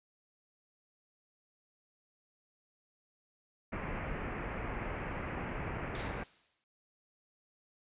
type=low-pass noise; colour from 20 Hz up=pink; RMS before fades=-39 dBFS; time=3.72-6.24 s; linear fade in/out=10 ms; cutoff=2500 Hz; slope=48 dB/octave
type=noise with exponential decay; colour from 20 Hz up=white; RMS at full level=-40 dBFS; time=5.95-6.64 s; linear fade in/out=1 ms; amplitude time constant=150 ms
effects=resampled to 8000 Hz